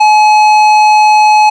sine tone with tanh clipping, 851 Hz, G#5, 42 cents sharp, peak -5 dBFS, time 0-1.5 s, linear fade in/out 10 ms, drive 13 dB, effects none

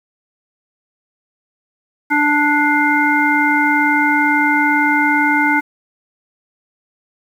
harmonic tone with a mistuned harmonic, 293.7 Hz, D4, in tune, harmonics 1 / 3 / 5 / 7, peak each -17 / -17 / -17 / -17 dBFS, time 2.1-5.61 s, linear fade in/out 20 ms, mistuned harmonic 7, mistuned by +37 cents, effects 7-bit

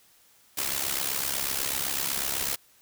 white noise with amplitude modulation, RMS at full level -26 dBFS, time 0.57-2.56 s, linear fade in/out 10 ms, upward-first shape sine, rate 68 Hz, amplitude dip 75%, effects white hiss -60 dBFS RMS until 2.81 s

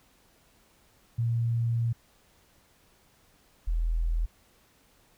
sine tone pair in turn, 116.54 / 41.2 Hz, A#2 / E1, 0 / 0 cents, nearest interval octave + tritone, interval 1800 cents, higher first, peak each -24 dBFS, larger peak neither, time 1.18-1.93 / 3.67-4.26 s, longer first, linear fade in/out 10 ms, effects pink hiss -63 dBFS RMS until 5.17 s

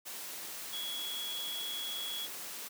sine tone in noise, 3349 Hz, G#7, 14 cents sharp, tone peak -37 dBFS, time 0.72-2.27 s, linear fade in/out 20 ms, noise white, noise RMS -43 dBFS, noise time 0.05-2.69 s, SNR +3 dB, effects high-pass 200 Hz 12 dB/octave

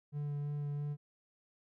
triangle tone with vibrato, 145.5 Hz, D3, 16 cents flat, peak -33 dBFS, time 0.12-0.97 s, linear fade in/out 50 ms, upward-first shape sine, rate 3 Hz, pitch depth 12 cents each way, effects none

